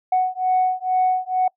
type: beating tone pair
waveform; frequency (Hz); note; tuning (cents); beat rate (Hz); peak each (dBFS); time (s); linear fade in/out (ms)
sine; 740 / 742.2; F#5 / F#5; 0 / +5; 2.2; -19; 0.12-1.48; 5
effects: noise-tail reverb RT60 0.1 s tail -25 dB re dry + tanh soft clip ceiling -11 dBFS